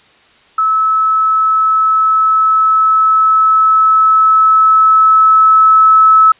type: tone with level ramp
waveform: sine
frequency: 1300 Hz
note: E6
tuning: 24 cents flat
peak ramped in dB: -9 to -3 dBFS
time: 0.58-6.32 s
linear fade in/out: 5 ms
effects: white hiss -47 dBFS RMS until 6.39 s + resampled to 8000 Hz